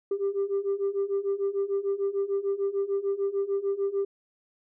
sine beating tone pair, 392.4 / 399.1 Hz, G4 / G4, +2 / +31 cents, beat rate 6.7 Hz, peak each -28 / -26 dBFS, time 0.11-4.05 s, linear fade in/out 5 ms, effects tanh soft clip ceiling -21 dBFS

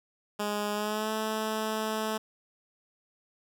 10% pulse tone with pitch glide, 207.7 to 217.9 Hz, G#3 to A3, 0 to -17 cents, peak -21 dBFS, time 0.39-2.18 s, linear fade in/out 10 ms, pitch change +83 cents, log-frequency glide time 0.73-1.11 s, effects none

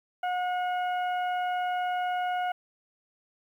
harmonic tone, 724 Hz, F#5, 38 cents flat, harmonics 1 / 2 / 3 / 4, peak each -27 / -36 / -44 / -44 dBFS, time 0.23-2.52 s, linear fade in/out 5 ms, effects 10-bit

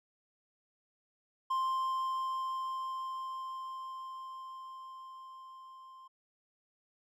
triangle tone with level ramp, 1049 Hz, C6, 4 cents sharp, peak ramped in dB -27 to -49 dBFS, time 1.5-6.08 s, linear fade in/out 10 ms, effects none

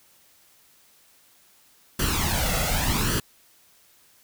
pink noise with flanger, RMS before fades -24 dBFS, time 1.99-3.2 s, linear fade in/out 5 ms, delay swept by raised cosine 0.66 to 1.51 ms, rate 0.86 Hz, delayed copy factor +0.7, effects white hiss -58 dBFS RMS until 4.23 s

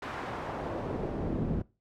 brown noise with band-pass filter sweep, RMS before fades -34 dBFS, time 0.02-1.62 s, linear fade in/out 5 ms, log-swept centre 1500 to 210 Hz, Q 1, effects noise-tail reverb RT60 0.3 s tail -21 dB re dry

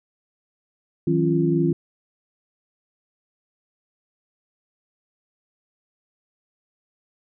sine tone cluster, 160.2 / 184.3 / 272.3 / 343.4 Hz, E3 / F#3 / C#4 / F4, -49 / -7 / -31 / -29 cents, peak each -21 / -28 / -24 / -21 dBFS, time 1.07-1.73 s, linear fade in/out 5 ms, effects none

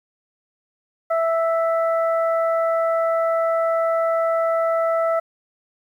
harmonic tone, 659.3 Hz, E5, in tune, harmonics 1 / 2 / 3, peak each -18 / -24 / -35 dBFS, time 1.1-5.2 s, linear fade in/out 10 ms, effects 9-bit

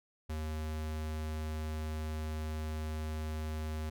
square tone, 77.78 Hz, D#2, in tune, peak -36 dBFS, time 0.29-3.9 s, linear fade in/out 10 ms, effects none

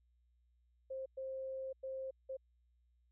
sine tone bursts at uneven times, 529 Hz, C5, 19 cents sharp, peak -40 dBFS, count 4, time 0.9-1.06 / 1.17-1.73 / 1.83-2.11 / 2.29-2.37 s, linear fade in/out 10 ms, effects added 60 Hz sine -70 dBFS peak until 3.11 s

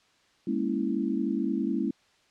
sine chord, A# half-diminished seventh, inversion third, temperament equal with one note detuned, 203.3 / 233.1 / 277.2 / 329.6 Hz, G#3 / A#3 / C#4 / E4, -37 / 0 / 0 / 0 cents, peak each -31 dBFS, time 0.47-1.91 s, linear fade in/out 5 ms, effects white hiss -64 dBFS RMS until 2.3 s + low-pass 5000 Hz 12 dB/octave

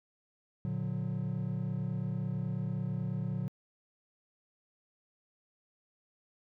triangle chord, Bb augmented, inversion none, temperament just, 116.54 / 145.68 / 182.1 Hz, Bb2 / D3 / F#3, 0 / -14 / -27 cents, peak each -34 dBFS, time 0.65-3.48 s, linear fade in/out 0 ms, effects tanh soft clip ceiling -22 dBFS

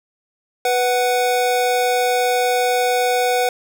square tone pair together, 493.9 / 742.4 Hz, B4 / F#5, 0 / +6 cents, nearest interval perfect fifth, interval 706 cents, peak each -19 dBFS, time 0.65-3.49 s, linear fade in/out 2 ms, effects none

